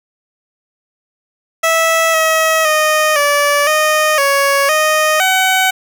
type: tone with pitch steps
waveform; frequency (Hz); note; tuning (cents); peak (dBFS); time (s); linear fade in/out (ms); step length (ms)
15% pulse; 654 / 640 / 617 / 578 / 616 / 557 / 619 / 754; E5 / D#5 / D#5 / D5 / D#5 / C#5 / D#5 / F#5; -14 / +49 / -15 / -28 / -17 / +8 / -9 / +32; -4; 1.63-5.71; 10; 510
effects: none